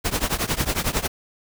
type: noise with tremolo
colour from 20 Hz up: pink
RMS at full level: -20 dBFS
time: 0.04-1.08 s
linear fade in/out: 20 ms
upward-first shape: triangle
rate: 11 Hz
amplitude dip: 95%
effects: none